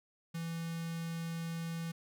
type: tone with notch filter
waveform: square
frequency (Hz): 165.9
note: E3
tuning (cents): +11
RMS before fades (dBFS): -39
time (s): 0.34-1.92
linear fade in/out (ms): 10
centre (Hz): 630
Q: 0.81
effects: none